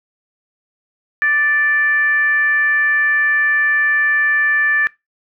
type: tone with frequency modulation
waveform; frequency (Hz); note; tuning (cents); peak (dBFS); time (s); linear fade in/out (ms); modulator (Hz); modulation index
sine; 1760; A6; 0; -12; 1.22-4.87; 0; 580; 0.35
effects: noise-tail reverb RT60 0.2 s tail -21 dB re dry